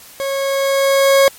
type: tone with level ramp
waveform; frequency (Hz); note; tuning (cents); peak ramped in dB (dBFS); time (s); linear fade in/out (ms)
40% pulse; 548; C#5; -20; -18 to -6; 0.2-1.28; 0
effects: white hiss -40 dBFS RMS until 1.38 s + MP3 64 kbps